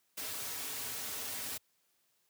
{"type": "noise with comb filter", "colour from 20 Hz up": "white", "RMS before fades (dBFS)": -40, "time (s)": [0.17, 1.58], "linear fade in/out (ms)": 10, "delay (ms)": 5.7, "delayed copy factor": -0.65, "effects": ["white hiss -75 dBFS RMS until 2.29 s", "high-pass 80 Hz 12 dB/octave"]}